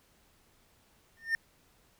triangle tone with exponential growth, 1815 Hz, A#6, 47 cents flat, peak -21 dBFS, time 1.17-1.35 s, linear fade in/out 1 ms, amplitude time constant 37 ms, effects pink hiss -66 dBFS RMS until 1.99 s

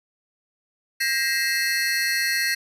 square tone cluster, 1605 / 1890 / 2064 / 2629 / 4314 Hz, G6 / A#6 / C7 / E7 / C#8, +40 / +23 / -24 / -5 / -48 cents, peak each -30 / -25 / -31 / -33 / -27 dBFS, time 1-2.55 s, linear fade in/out 10 ms, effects resampled to 32000 Hz

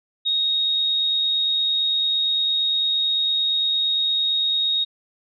sine tone with amplitude modulation, 3746 Hz, A#7, 8 cents sharp, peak -17 dBFS, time 0.25-4.85 s, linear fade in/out 20 ms, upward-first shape sine, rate 88.8 Hz, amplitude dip 25%, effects none

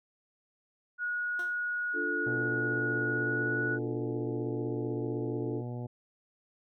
sine tone with pitch glide, 1452 to 1467.2 Hz, F#6 to F#6, -33 to -15 cents, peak -30 dBFS, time 0.98-3.79 s, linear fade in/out 50 ms, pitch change +18 cents, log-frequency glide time 3.09-3.61 s
15% pulse tone with exponential decay, 354.1 Hz, F4, 24 cents sharp, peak -35 dBFS, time 1.39-1.62 s, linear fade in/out 2 ms, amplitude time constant 49 ms
sine chord, D minor, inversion none, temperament equal, 293.7 / 349.2 / 440 Hz, D4 / F4 / A4, 0 / 0 / 0 cents, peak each -37 dBFS, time 1.93-5.63 s, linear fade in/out 50 ms
harmonic tone, 121.7 Hz, B2, 25 cents flat, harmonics 1 / 2 / 3 / 4 / 5 / 6 / 7, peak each -36 / -42 / -46 / -48 / -50 / -52 / -53 dBFS, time 2.26-5.87 s, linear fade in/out 10 ms
effects none

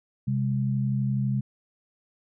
sine tone pair together, 130.75 / 202.9 Hz, C3 / G#3, -1 / -40 cents, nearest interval minor sixth, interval 761 cents, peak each -24 / -28 dBFS, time 0.27-1.41 s, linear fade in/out 10 ms, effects none

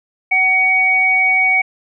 sine tone pair together, 750 / 2247 Hz, F#5 / C#7, +23 / +23 cents, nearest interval octave + perfect fifth, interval 1900 cents, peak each -20 / -11 dBFS, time 0.31-1.62 s, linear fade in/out 10 ms, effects none

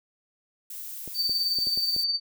violet noise, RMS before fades -38 dBFS, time 0.7-2.04 s, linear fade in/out 5 ms
clicks, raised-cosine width 2 ms, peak -28 dBFS, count 6, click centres 1.077 / 1.295 / 1.587 / 1.671 / 1.775 / 1.964 s
sine tone with tremolo, 4588 Hz, D8, 41 cents flat, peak -21 dBFS, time 1.14-2.2 s, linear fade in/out 50 ms, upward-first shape triangle, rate 19 Hz, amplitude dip 55%
effects none

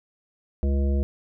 harmonic tone, 69.3 Hz, C#2, in tune, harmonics 1 / 3 / 5 / 7 / 9, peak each -20 / -30 / -34 / -37 / -39 dBFS, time 0.63-1.03 s, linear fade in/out 0 ms, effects none

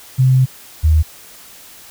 sine tone pair in turn, 130 / 78.12 Hz, C3 / D#2, -11 / +8 cents, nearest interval major sixth, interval 881 cents, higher first, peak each -8 dBFS, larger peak neither, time 0.18-0.46 / 0.83-1.03 s, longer first, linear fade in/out 20 ms, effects white hiss -40 dBFS RMS until 1.9 s

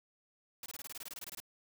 white noise bursts, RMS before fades -45 dBFS, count 15, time 0.63-1.402 s, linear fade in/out 2 ms, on 30 ms, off 23 ms, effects none

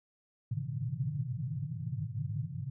white band-pass noise, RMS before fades -36 dBFS, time 0.51-2.7 s, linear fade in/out 5 ms, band 100 to 160 Hz, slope 96 dB/octave, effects none

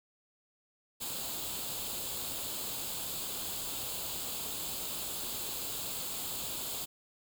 white noise with comb filter, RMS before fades -38 dBFS, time 1-6.86 s, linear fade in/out 20 ms, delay 0.26 ms, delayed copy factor +0.65, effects none

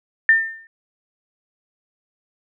sine tone with exponential decay, 1802 Hz, A6, 41 cents sharp, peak -7 dBFS, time 0.29-0.67 s, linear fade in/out 1 ms, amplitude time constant 82 ms, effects none

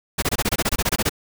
pink noise bursts, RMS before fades -20 dBFS, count 14, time 0.18-1.095 s, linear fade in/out 10 ms, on 44 ms, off 23 ms, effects none

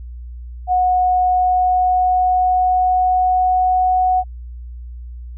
sine tone with pitch glide, 731 to 738.2 Hz, F#5 to F#5, -21 to -4 cents, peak -12 dBFS, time 0.67-4.24 s, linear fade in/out 50 ms, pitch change +17 cents, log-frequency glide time 1.21-3.98 s, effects added 60 Hz sine -29 dBFS peak until 5.37 s

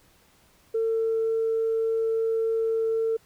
sine tone, 449.7 Hz, A4, 38 cents sharp, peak -21 dBFS, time 0.74-3.17 s, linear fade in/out 10 ms, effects tanh soft clip ceiling -18 dBFS + pink hiss -60 dBFS RMS until 3.25 s

